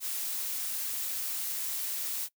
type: noise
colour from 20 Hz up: blue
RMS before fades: -34 dBFS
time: 0-2.29 s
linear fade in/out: 50 ms
effects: noise-tail reverb RT60 0.1 s tail -21 dB re dry